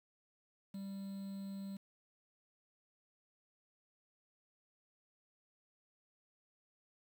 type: tone with quantisation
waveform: triangle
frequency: 196.1 Hz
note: G3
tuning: 1 cent sharp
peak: -40 dBFS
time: 0.74-1.77 s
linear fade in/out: 5 ms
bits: 10
effects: none